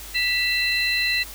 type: tone cluster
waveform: sine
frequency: 1974 / 2680 / 4062 Hz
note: B6 / E7 / B7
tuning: -1 / +28 / +48 cents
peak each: -24 dBFS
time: 0.14-1.24 s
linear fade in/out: 20 ms
effects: added 50 Hz sine -41 dBFS peak until 1.34 s + white hiss -39 dBFS RMS until 1.34 s